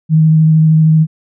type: tone with vibrato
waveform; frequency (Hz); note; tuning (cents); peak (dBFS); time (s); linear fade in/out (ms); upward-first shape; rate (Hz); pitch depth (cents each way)
sine; 157.8; D#3; +25; -5; 0.09-1.07; 50; sine; 13; 14
effects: none